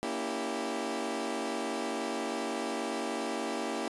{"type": "chord", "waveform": "20% pulse", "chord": "A# diminished seventh", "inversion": "none", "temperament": "equal with one note detuned", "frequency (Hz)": [233.1, 283.3, 329.6, 392], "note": ["A#3", "C#4", "E4", "G4"], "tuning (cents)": [0, 38, 0, 0], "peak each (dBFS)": -33, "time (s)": [0.03, 3.88], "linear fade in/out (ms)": 0, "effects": ["resampled to 24000 Hz"]}